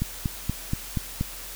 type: click train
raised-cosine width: 5 ms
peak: -12 dBFS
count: 6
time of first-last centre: 0.02-1.21 s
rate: 4.2 Hz
effects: added 42 Hz sine -44 dBFS peak until 1.55 s + white hiss -39 dBFS RMS until 1.55 s